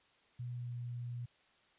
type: tone with pitch glide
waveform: sine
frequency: 122.2 to 120.94 Hz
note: B2 to B2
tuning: -18 to -36 cents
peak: -39 dBFS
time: 0.39-1.26 s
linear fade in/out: 10 ms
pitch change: -18 cents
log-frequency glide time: 0.55-0.72 s
effects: white hiss -69 dBFS RMS until 1.78 s + resampled to 8000 Hz